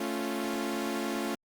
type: chord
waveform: sawtooth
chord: A augmented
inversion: none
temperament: equal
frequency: 220 / 277.2 / 349.2 Hz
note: A3 / C#4 / E#4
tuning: 0 / 0 / 0 cents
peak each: -31 dBFS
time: 0-1.35 s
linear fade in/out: 5 ms
effects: Opus 32 kbps